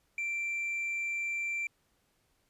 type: tone with tanh clipping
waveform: sine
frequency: 2352 Hz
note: D7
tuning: 2 cents sharp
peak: -32 dBFS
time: 0.18-1.67 s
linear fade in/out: 2 ms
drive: 2 dB
effects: pink hiss -73 dBFS RMS until 2.49 s + resampled to 32000 Hz